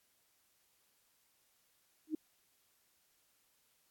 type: tone with exponential growth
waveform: sine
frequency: 311.3 Hz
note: D#4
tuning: 1 cent sharp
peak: -29 dBFS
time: 2.07-2.15 s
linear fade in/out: 5 ms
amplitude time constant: 17 ms
effects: white hiss -74 dBFS RMS until 3.9 s + AAC 64 kbps